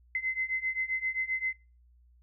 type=beating tone pair; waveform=sine; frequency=2051 / 2058.6 Hz; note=C7 / C7; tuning=-35 / -29 cents; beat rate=7.6 Hz; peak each=-33 / -31 dBFS; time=0.15-1.53 s; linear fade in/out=2 ms; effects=noise-tail reverb RT60 0.3 s tail -22 dB re dry + added 60 Hz sine -58 dBFS peak until 2.22 s